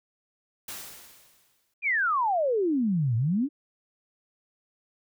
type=noise with exponential decay; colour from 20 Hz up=white; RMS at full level=-36 dBFS; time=0.68-1.74 s; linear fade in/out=5 ms; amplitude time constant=230 ms
type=exponential two-way sweep; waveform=sine; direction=down then up; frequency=2489 to 109 to 307.6 Hz; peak=-22 dBFS; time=1.82-3.49 s; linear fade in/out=50 ms; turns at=3.16 s
effects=none